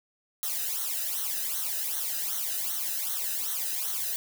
blue noise with flanger, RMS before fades -31 dBFS, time 0.43-4.16 s, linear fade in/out 0 ms, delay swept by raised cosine 0.4 to 0.92 ms, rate 2.6 Hz, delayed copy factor -0.9, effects none

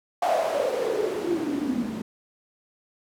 white noise with band-pass filter sweep, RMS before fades -26 dBFS, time 0.22-2.02 s, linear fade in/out 5 ms, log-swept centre 730 to 210 Hz, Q 9.3, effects none

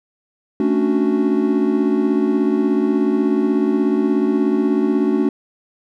triangle chord, D major seventh, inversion second, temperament equal, 220 / 277.2 / 293.7 / 370 Hz, A3 / C#4 / D4 / F#4, 0 / 0 / 0 / 0 cents, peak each -18 dBFS, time 0.6-5.29 s, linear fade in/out 2 ms, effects none

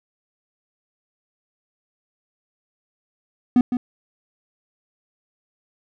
triangle tone with echo, 246.9 Hz, B3, in tune, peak -9 dBFS, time 3.56-3.61 s, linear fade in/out 2 ms, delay 160 ms, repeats 1, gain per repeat -8 dB, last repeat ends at 3.77 s, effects none

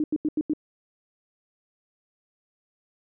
sine tone bursts, 305 Hz, D#4, 34 cents flat, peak -21 dBFS, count 5, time 0-0.535 s, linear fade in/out 2 ms, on 39 ms, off 85 ms, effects none

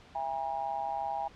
sine tone with amplitude modulation, 809 Hz, G#5, 46 cents flat, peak -27 dBFS, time 0.15-1.28 s, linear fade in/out 5 ms, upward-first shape sine, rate 143 Hz, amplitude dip 95%, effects pink hiss -55 dBFS RMS until 1.35 s + low-pass 4000 Hz 12 dB/octave

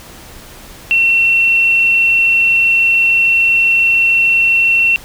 sine tone, 2713 Hz, E7, 49 cents sharp, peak -8 dBFS, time 0.91-4.96 s, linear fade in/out 0 ms, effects pink hiss -36 dBFS RMS until 5.04 s

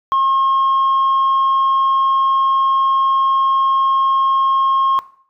sine tone, 1076 Hz, C6, 48 cents sharp, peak -10 dBFS, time 0.12-4.99 s, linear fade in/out 0 ms, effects noise-tail reverb RT60 0.5 s tail -18 dB re dry + tanh soft clip ceiling -10 dBFS

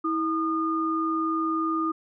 sine tone pair together, 323.1 / 1220 Hz, E4 / D#6, -35 / -34 cents, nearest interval octave + major seventh, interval 2301 cents, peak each -26 dBFS, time 0.04-1.92 s, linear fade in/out 10 ms, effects none

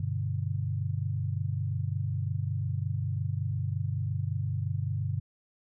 sine chord, G major, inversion none, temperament equal, 98 / 123.47 / 146.83 Hz, G2 / B2 / D3, 0 / 0 / 0 cents, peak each -31 / -33 / -34 dBFS, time 0-5.2 s, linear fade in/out 5 ms, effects none

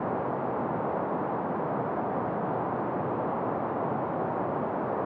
white band-pass noise, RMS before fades -30 dBFS, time 0-5.05 s, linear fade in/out 5 ms, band 120 to 960 Hz, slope 24 dB/octave, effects none

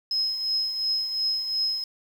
sine tone with tremolo, 5130 Hz, E8, 48 cents flat, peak -21 dBFS, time 0.11-1.84 s, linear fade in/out 2 ms, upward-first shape triangle, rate 2.8 Hz, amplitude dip 60%, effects 8-bit

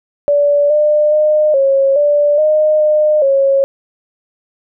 sine tone with pitch steps, 578 / 600 / 609 / 545 / 585 / 614 / 608 / 547 Hz, D5 / D5 / D#5 / C#5 / D5 / D#5 / D#5 / C#5, -28 / +37 / -37 / -29 / -7 / -23 / -40 / -23 cents, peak -8 dBFS, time 0.28-3.64 s, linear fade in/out 0 ms, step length 420 ms, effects none

